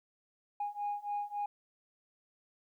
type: beating tone pair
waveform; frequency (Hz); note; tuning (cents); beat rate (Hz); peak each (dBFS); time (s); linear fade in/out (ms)
sine; 820 / 823.6; G#5 / G#5; -22 / -15; 3.6; -37 / -36; 0.6-1.46; 5
effects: tanh soft clip ceiling -29 dBFS + 12-bit